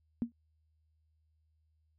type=tone with exponential decay; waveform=sine; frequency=234.7 Hz; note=A#3; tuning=12 cents sharp; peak=-25 dBFS; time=0.22-0.32 s; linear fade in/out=0 ms; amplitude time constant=20 ms; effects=added 78 Hz sine -70 dBFS peak until 1.98 s